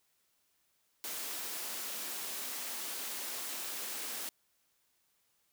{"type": "high-pass noise", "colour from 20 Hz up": "white", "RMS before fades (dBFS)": -40, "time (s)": [1.04, 4.29], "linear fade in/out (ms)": 0, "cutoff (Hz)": 210, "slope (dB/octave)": 24, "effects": ["white hiss -75 dBFS RMS until 5.52 s"]}